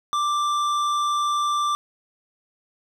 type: tone with tanh clipping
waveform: sine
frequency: 1178 Hz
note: D6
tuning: 5 cents sharp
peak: -22 dBFS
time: 0.13-1.75 s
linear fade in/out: 0 ms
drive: 13 dB
effects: none